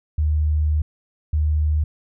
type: tone pair in turn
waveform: sine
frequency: 76.2 / 76.2 Hz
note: D#2 / D#2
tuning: -36 / -36 cents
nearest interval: unison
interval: 0 cents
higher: neither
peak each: -16 dBFS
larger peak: neither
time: 0.18-0.82 / 1.33-1.84 s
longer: first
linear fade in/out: 5 ms
effects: none